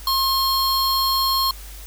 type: tone pair together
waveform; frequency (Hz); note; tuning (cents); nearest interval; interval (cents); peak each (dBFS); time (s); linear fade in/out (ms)
square; 1071 / 4284; C6 / C8; +40 / +40; 2 octaves; 2400; -21; 0.07-1.51; 2
effects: added 50 Hz sine -36 dBFS peak until 1.86 s + white hiss -42 dBFS RMS until 1.86 s